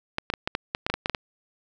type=clicks; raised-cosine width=0.3 ms; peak=-9 dBFS; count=12; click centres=0.184 / 0.301 / 0.338 / 0.475 / 0.551 / 0.749 / 0.865 / 0.9 / 0.94 / 1.059 / 1.097 / 1.148 s; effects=none